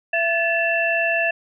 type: tone cluster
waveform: sine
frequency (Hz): 670 / 1732 / 2679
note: E5 / A6 / E7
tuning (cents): +28 / -28 / +27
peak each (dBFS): -22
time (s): 0.13-1.31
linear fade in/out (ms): 5
effects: none